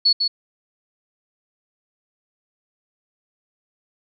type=tone with echo; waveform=sine; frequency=4402 Hz; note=C#8; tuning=13 cents flat; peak=-12 dBFS; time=0.05-0.13 s; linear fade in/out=10 ms; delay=150 ms; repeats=1; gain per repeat=-5 dB; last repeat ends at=0.28 s; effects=none